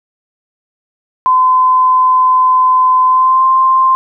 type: tone with pitch glide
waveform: sine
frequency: 1023 to 1047.5 Hz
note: C6 to C6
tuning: -39 to +2 cents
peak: -6 dBFS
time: 1.26-3.95 s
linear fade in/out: 0 ms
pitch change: +41 cents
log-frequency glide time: 3.06-3.45 s
effects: none